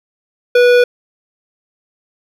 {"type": "tone with hard clipping", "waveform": "triangle", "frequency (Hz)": 489, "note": "B4", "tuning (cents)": -17, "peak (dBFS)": -8, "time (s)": [0.55, 0.84], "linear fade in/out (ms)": 5, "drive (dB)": 18, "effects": []}